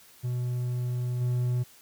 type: tone with level steps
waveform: triangle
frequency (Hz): 123.47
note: B2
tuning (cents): 0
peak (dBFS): -25 / -22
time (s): 0.23-1.64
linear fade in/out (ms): 20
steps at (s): 1.2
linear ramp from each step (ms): 20
effects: white hiss -55 dBFS RMS until 1.81 s